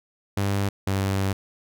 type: tone pair in turn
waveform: sawtooth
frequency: 99.7 / 97.2 Hz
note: G2 / G2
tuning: +30 / -14 cents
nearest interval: unison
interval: 44 cents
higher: first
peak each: -18 dBFS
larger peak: neither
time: 0.37-0.69 / 0.87-1.33 s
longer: second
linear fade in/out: 5 ms
effects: none